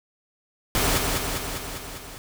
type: noise with echo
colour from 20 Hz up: pink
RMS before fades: -22 dBFS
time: 0.75-0.98 s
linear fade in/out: 0 ms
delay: 200 ms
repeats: 6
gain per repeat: -3 dB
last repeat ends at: 2.18 s
effects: none

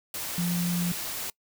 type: tone in noise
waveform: sine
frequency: 174.61 Hz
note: F3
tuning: in tune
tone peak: -25 dBFS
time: 0.38-0.92 s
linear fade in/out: 2 ms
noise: white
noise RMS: -34 dBFS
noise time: 0.14-1.3 s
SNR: +6 dB
effects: noise-tail reverb RT60 0.1 s tail -24 dB re dry

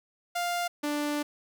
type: tone pair in turn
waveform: sawtooth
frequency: 700 / 294.3 Hz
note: F5 / D4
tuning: +4 / +4 cents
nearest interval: octave + minor third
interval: 1500 cents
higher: first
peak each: -24 dBFS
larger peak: neither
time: 0.35-0.68 / 0.83-1.23 s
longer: second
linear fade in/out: 10 ms
effects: none

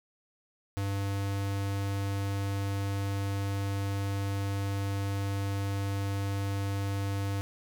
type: tone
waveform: square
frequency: 99.1 Hz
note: G2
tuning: 19 cents sharp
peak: -30 dBFS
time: 0.77-7.41 s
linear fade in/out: 0 ms
effects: none

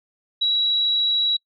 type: tone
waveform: sine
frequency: 3891 Hz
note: B7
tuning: 27 cents flat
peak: -17 dBFS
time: 0.41-1.37 s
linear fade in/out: 10 ms
effects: noise-tail reverb RT60 0.1 s tail -25 dB re dry

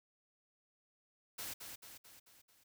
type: noise with echo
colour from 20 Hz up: white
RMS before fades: -44 dBFS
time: 1.38-1.54 s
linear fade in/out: 10 ms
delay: 220 ms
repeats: 5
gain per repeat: -5 dB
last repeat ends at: 2.64 s
effects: none

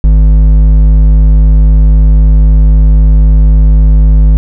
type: tone with hard clipping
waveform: sine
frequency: 51.91 Hz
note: G#1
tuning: in tune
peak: -3 dBFS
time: 0.04-4.37 s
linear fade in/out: 0 ms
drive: 7 dB
effects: none

